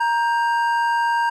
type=tone pair together; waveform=triangle; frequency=936 / 1586.5 Hz; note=A#5 / G6; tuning=+7 / +20 cents; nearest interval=major sixth; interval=913 cents; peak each=-16 / -22 dBFS; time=0-1.3 s; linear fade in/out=10 ms; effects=none